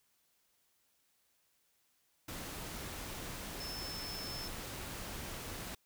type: tone in noise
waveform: sine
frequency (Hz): 5274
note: E8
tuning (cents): 0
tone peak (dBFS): -43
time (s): 3.6-4.48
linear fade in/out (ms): 5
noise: pink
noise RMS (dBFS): -44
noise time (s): 2.28-5.75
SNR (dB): -2
effects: white hiss -75 dBFS RMS until 5.85 s